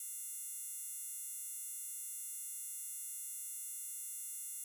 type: tone with high-pass filter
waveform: 15% pulse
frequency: 698.5 Hz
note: F5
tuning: in tune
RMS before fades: -45 dBFS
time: 0-4.64 s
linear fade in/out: 2 ms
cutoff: 9600 Hz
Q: 5.5
effects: none